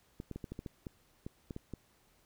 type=clicks; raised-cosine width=3 ms; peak=-28 dBFS; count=12; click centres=0.201 / 0.313 / 0.36 / 0.442 / 0.52 / 0.591 / 0.662 / 0.868 / 1.265 / 1.508 / 1.564 / 1.737 s; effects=pink hiss -69 dBFS RMS until 2.25 s